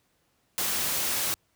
white noise, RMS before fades -28 dBFS, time 0.58-1.34 s, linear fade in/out 0 ms, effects pink hiss -70 dBFS RMS until 1.55 s + high-pass 60 Hz 12 dB/octave

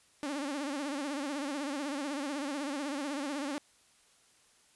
sawtooth tone with vibrato, 284.3 Hz, C#4, 44 cents sharp, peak -30 dBFS, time 0.23-3.58 s, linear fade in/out 0 ms, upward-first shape sine, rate 16 Hz, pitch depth 110 cents each way, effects white hiss -65 dBFS RMS until 4.75 s + resampled to 24000 Hz

